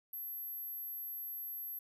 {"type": "tone", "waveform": "sine", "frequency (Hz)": 12210, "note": "G9", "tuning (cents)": -47, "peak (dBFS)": -40, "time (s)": [0.13, 1.79], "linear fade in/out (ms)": 5, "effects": []}